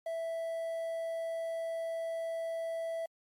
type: tone with quantisation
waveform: triangle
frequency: 659.3 Hz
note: E5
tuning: in tune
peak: -32 dBFS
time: 0.06-3.06 s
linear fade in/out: 5 ms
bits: 10
effects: AAC 64 kbps